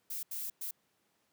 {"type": "noise bursts at uneven times", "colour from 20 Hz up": "violet", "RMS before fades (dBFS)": -39, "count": 3, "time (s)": [[0.1, 0.23], [0.31, 0.5], [0.61, 0.71]], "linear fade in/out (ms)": 5, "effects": ["pink hiss -75 dBFS RMS until 1.32 s", "high-pass 150 Hz 12 dB/octave"]}